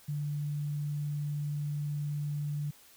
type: tone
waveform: sine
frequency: 146.83 Hz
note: D3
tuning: in tune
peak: -31 dBFS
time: 0.08-2.71 s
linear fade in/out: 10 ms
effects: white hiss -58 dBFS RMS until 2.96 s